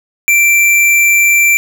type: tone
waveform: square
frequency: 2349 Hz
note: D7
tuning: in tune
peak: -7 dBFS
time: 0.28-1.57 s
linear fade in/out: 0 ms
effects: none